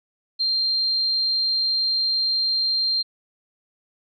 sine tone, 4177 Hz, C8, 4 cents flat, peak -19 dBFS, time 0.39-3.03 s, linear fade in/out 20 ms, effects none

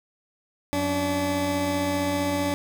20% pulse tone pair together, 90.78 / 287.7 Hz, F#2 / D4, -32 / -36 cents, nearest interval octave + minor sixth, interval 1996 cents, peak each -26 / -19 dBFS, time 0.73-2.54 s, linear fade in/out 0 ms, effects none

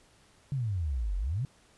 sine exponential two-way sweep, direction down then up, 145 to 43.65 to 145 Hz, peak -28 dBFS, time 0.52-1.45 s, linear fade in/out 0 ms, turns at 1.17 s, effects pink hiss -62 dBFS RMS until 1.77 s + resampled to 24000 Hz

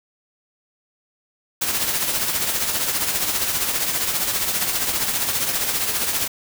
white noise with tremolo, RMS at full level -20 dBFS, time 1.61-6.28 s, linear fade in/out 10 ms, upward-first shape triangle, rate 15 Hz, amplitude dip 55%, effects none

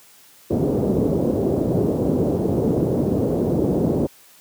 white low-pass noise, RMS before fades -19 dBFS, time 0.5-4.07 s, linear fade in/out 10 ms, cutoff 460 Hz, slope 24 dB/octave, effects white hiss -50 dBFS RMS until 4.4 s + high-pass 100 Hz 12 dB/octave

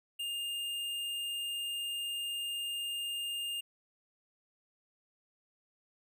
sine tone with tanh clipping, 2816 Hz, F7, 14 cents sharp, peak -36 dBFS, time 0.19-3.61 s, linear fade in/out 10 ms, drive 17 dB, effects none

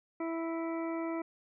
harmonic tone, 329.5 Hz, E4, 1 cent flat, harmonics 1 / 2 / 3 / 4 / 6 / 7, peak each -34 / -40 / -44 / -46 / -50 / -51 dBFS, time 0.2-1.22 s, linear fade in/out 5 ms, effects none

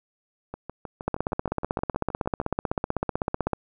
two click trains, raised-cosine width 1 ms, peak -10 / -20 dBFS, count 40 / 13, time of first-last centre 1.08-3.533 / 0.54-2.415 s, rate 15.9 / 6.4 Hz, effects none

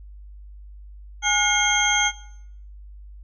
sine tone cluster, 832 / 1438 / 2152 / 3224 / 6320 Hz, G#5 / F#6 / C7 / G7 / G8, +3 / -50 / +48 / +48 / +13 cents, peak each -24 dBFS, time 1.22-2.12 s, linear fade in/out 50 ms, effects noise-tail reverb RT60 0.7 s tail -19 dB re dry + added 50 Hz sine -39 dBFS peak until 3.23 s

